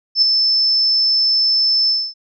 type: tone with ADSR envelope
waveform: sine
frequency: 5274 Hz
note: E8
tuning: in tune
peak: -7 dBFS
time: 0.15-2.14 s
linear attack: 72 ms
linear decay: 4 ms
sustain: -5 dB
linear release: 250 ms
effects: none